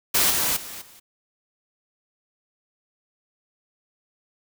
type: noise with level steps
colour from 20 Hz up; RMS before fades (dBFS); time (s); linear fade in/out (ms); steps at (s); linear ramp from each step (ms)
white; -19 / -23 / -37 / -49; 0.14-1; 10; 0.3 / 0.56 / 0.81; 10
effects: none